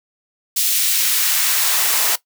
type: noise with high-pass filter sweep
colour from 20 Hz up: white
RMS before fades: -17 dBFS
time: 0.56-2.16 s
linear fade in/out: 10 ms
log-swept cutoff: 3800 to 480 Hz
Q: 0.8
effects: noise-tail reverb RT60 0.1 s tail -17 dB re dry